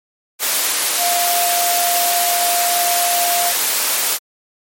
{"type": "tone in noise", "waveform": "sine", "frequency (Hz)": 701, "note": "F5", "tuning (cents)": 6, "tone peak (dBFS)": -17, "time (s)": [0.97, 3.53], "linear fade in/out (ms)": 50, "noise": "white", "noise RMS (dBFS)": -17, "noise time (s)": [0.39, 4.19], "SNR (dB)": -3, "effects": ["high-pass 400 Hz 12 dB/octave", "MP3 64 kbps"]}